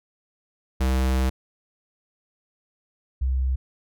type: tone pair in turn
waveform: square / sine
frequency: 65 / 65 Hz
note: C2 / C2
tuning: -11 / -11 cents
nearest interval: unison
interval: 0 cents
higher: neither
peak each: -20 dBFS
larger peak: neither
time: 0.8-1.3 / 3.21-3.56 s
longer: first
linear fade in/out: 10 ms
effects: none